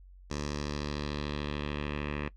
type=tone with low-pass filter sweep; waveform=10% pulse; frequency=73.42 Hz; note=D2; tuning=in tune; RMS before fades=-35 dBFS; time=0.3-2.29 s; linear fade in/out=10 ms; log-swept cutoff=6200 to 2400 Hz; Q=2.4; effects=noise-tail reverb RT60 0.1 s tail -20 dB re dry + added 46 Hz sine -50 dBFS peak until 2.36 s